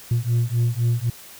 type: beating tone pair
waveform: sine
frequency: 116.54 / 120.44 Hz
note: A#2 / B2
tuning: 0 / -43 cents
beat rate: 3.9 Hz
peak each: -19 dBFS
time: 0.11-1.1 s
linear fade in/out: 5 ms
effects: tanh soft clip ceiling -15 dBFS + white hiss -43 dBFS RMS until 1.39 s